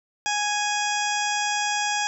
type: harmonic tone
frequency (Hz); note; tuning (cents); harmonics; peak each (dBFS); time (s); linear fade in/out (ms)
830; G#5; -1; 1 / 2 / 3 / 4 / 6 / 7 / 8 / 9; -26 / -29 / -31 / -32 / -34 / -34 / -35 / -36; 0.26-2.07; 0
effects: none